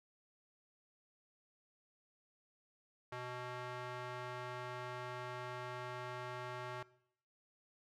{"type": "tone with band-pass filter", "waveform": "square", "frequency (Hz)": 124.4, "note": "B2", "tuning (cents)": 13, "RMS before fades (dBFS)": -45, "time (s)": [3.12, 6.83], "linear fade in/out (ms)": 5, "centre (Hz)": 1200, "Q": 0.86, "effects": ["noise-tail reverb RT60 0.7 s tail -20 dB re dry"]}